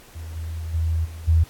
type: tone with level steps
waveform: sine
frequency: 81.3 Hz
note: E2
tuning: 23 cents flat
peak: -31 / -27 / -19 / -33 / -13 dBFS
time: 0.15-1.44 s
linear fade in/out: 10 ms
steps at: 0.35 / 0.73 / 1.04 / 1.27 s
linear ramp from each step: 20 ms
effects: pink hiss -48 dBFS RMS until 1.49 s + AAC 64 kbps